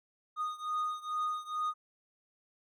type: beating tone pair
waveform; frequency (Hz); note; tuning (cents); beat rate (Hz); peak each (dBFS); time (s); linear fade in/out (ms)
triangle; 1235 / 1237.3; D#6 / D#6; -13 / -10; 2.3; -33 / -35; 0.36-1.74; 50
effects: none